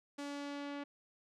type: tone with low-pass filter sweep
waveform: sawtooth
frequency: 285.5 Hz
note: D4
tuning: 49 cents flat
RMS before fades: -43 dBFS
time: 0.18-0.84 s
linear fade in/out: 10 ms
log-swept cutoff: 8200 to 2900 Hz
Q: 0.92
effects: none